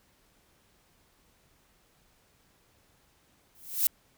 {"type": "noise with exponential growth", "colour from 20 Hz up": "violet", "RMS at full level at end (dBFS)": -21, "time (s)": [3.55, 3.87], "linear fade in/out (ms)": 1, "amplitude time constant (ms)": 69, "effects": ["pink hiss -66 dBFS RMS until 4.17 s"]}